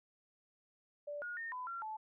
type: tone with pitch steps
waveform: sine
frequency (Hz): 584 / 1438 / 1830 / 1004 / 1371 / 869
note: D5 / F#6 / A#6 / B5 / F6 / A5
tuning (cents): -10 / -50 / -32 / +28 / -32 / -22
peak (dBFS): -40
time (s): 1.07-1.97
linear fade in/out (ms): 10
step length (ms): 150
effects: none